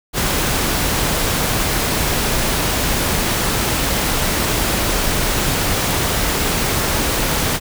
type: noise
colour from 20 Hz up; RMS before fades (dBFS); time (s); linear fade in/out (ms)
pink; -18; 0.13-7.6; 50
effects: none